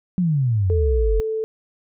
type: exponential sweep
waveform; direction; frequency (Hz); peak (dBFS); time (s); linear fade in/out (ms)
sine; down; 188 to 43.65; -16; 0.18-1.2; 0
type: tone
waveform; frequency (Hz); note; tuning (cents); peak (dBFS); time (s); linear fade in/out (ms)
sine; 440; A4; 0; -21; 0.7-1.44; 0
effects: none